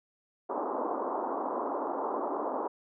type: band-pass noise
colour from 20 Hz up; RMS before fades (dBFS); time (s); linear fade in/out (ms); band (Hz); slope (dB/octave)
white; -33; 0.49-2.68; 10; 250 to 1100; 48
effects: none